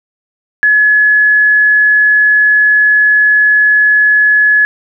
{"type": "tone", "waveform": "sine", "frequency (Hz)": 1700, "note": "G#6", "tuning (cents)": 40, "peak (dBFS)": -5, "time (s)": [0.63, 4.65], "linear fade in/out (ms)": 0, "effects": []}